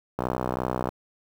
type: click train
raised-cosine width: 1 ms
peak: -12 dBFS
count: 45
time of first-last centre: 0.19-0.888 s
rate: 63 Hz
effects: high-pass 60 Hz 12 dB/octave + 7-bit